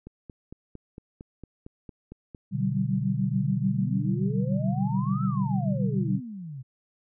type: click train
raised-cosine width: 3 ms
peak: -28 dBFS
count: 11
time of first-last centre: 0.07-2.348 s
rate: 4.39 Hz
type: chord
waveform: sine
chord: G major seventh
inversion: first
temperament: equal with one note detuned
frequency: 123.47 / 146.83 / 189.1 / 196 Hz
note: B2 / D3 / F#3 / G3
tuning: 0 / 0 / +38 / 0 cents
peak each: -29 dBFS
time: 2.51-6.21 s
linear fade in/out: 50 ms
type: exponential two-way sweep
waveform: sine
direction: up then down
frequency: 123.47 to 1350 to 123.47 Hz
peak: -35 dBFS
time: 3.33-6.63 s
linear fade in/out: 20 ms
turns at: 5.24 s
effects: none